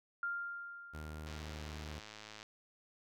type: tone with exponential decay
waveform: sine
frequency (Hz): 1396.9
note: F6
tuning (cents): 0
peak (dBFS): -34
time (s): 0.23-1.89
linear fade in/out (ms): 2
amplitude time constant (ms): 360
type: tone with pitch glide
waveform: sawtooth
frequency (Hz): 77 to 76.12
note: D#2 to D#2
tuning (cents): -17 to -37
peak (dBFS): -40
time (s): 0.93-2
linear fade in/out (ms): 20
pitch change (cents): -20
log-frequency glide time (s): 1.48-1.57
type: click train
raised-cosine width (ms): 0.2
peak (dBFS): -32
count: 125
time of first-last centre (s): 1.27-2.429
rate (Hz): 107
effects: none